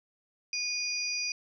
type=tone cluster; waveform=sine; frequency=2453 / 4817 / 5830 Hz; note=D#7 / D8 / F#8; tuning=-25 / +43 / -26 cents; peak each=-34 / -33 / -37 dBFS; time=0.53-1.32 s; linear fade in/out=2 ms; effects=none